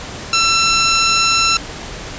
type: tone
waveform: 10% pulse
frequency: 1343 Hz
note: E6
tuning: 32 cents sharp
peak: -3 dBFS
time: 0.33-1.57 s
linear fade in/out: 2 ms
effects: pink hiss -29 dBFS RMS until 2.18 s + resampled to 16000 Hz